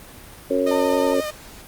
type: harmonic tone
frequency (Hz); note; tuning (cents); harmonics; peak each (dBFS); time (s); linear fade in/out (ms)
91.8; F#2; -13; 3 / 4 / 5 / 6; -23 / -27 / -23 / -21; 0.5-1.21; 10
type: tone with vibrato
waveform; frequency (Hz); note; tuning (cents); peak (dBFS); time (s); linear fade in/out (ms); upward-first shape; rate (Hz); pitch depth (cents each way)
sawtooth; 612; D#5; -29; -22; 0.66-1.31; 10; sine; 11; 25
type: tone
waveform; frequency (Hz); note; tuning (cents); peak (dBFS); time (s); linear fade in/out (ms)
sine; 906; A#5; -50; -26; 0.71-1.14; 5
effects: pink hiss -42 dBFS RMS until 1.67 s + Opus 32 kbps